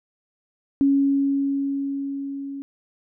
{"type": "tone with level ramp", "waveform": "sine", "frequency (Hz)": 277.2, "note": "C#4", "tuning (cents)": 0, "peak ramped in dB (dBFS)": [-14, -30], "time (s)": [0.81, 2.62], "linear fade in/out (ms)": 0, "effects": []}